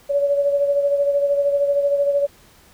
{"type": "beating tone pair", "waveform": "sine", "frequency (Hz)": [566, 579], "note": ["C#5", "D5"], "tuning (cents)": [36, -25], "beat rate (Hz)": 13, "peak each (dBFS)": [-16, -25], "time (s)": [0.09, 2.27], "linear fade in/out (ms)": 20, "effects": ["pink hiss -51 dBFS RMS until 2.73 s"]}